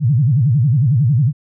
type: tone with vibrato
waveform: sine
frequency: 131 Hz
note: C3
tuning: 2 cents sharp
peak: -10 dBFS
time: 0-1.33 s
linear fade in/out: 50 ms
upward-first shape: sine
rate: 11 Hz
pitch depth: 300 cents each way
effects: none